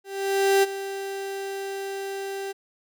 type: tone with ADSR envelope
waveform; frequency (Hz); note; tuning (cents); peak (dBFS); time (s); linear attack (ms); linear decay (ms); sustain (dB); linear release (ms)
35% pulse; 392; G4; 0; -14; 0.04-2.53; 590; 24; -14; 21
effects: none